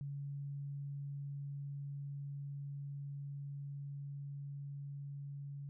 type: tone with level ramp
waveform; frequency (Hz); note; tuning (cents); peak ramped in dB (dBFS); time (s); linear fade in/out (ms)
sine; 141.2; C#3; +32; -40 to -43; 0.01-5.69; 0
effects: none